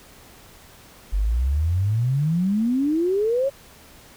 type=exponential sweep; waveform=sine; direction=up; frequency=46.25 to 565 Hz; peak=-18 dBFS; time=1.12-3.5 s; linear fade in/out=20 ms; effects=pink hiss -48 dBFS RMS until 4.16 s